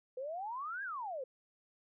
sine exponential two-way sweep, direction up then down, 493.9 to 1661.2 to 493.9 Hz, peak -38 dBFS, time 0.17-1.24 s, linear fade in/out 5 ms, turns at 0.83 s, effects none

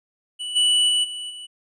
square tone with level steps, 2960 Hz, F#7, in tune, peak -28 / -16 / -18 / -30 / -35 dBFS, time 0.39-1.47 s, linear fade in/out 20 ms, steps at 0.55 / 0.88 / 1.03 / 1.29 s, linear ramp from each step 20 ms, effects resampled to 22050 Hz

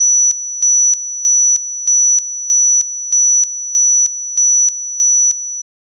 sine tone with tremolo, 5920 Hz, F#8, in tune, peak -8 dBFS, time 0-5.62 s, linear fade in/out 10 ms, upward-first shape square, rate 1.6 Hz, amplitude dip 75%, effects none

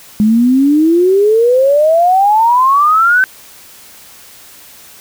sine exponential sweep, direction up, 207.7 to 1549 Hz, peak -6 dBFS, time 0.2-3.24 s, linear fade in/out 0 ms, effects white hiss -38 dBFS RMS until 5 s

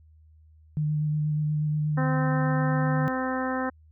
sine tone with vibrato, 151.4 Hz, D#3, 47 cents flat, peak -23 dBFS, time 0.77-3.08 s, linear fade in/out 0 ms, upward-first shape square, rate 8.3 Hz, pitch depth 9 cents each way
harmonic tone, 258.7 Hz, C4, 19 cents flat, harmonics 1 / 2 / 3 / 4 / 5 / 6 / 7, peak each -29 / -32 / -34 / -35 / -36 / -37 / -37 dBFS, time 1.97-3.7 s, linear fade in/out 10 ms
effects added 78 Hz sine -52 dBFS peak until 3.91 s

